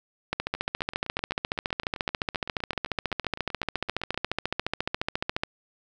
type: two click trains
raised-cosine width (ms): 0.3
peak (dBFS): -21 / -10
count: 29 / 74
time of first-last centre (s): 0.55-4.144 / 0.33-5.435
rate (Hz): 7.79 / 14.3
effects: none